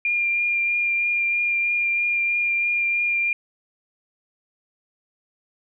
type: tone with vibrato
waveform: sine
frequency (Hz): 2400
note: D7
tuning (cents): +37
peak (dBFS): -19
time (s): 0.05-3.33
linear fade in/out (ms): 2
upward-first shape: triangle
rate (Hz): 3.1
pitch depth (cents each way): 15
effects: none